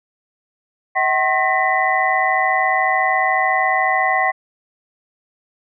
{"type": "tone cluster", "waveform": "sine", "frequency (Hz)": [642, 756, 1074, 1842, 1994], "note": ["E5", "F#5", "C6", "A#6", "B6"], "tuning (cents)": [-46, 37, 45, -21, 16], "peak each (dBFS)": [-25, -18, -22, -24, -19], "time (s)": [0.95, 4.32], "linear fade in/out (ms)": 20, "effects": []}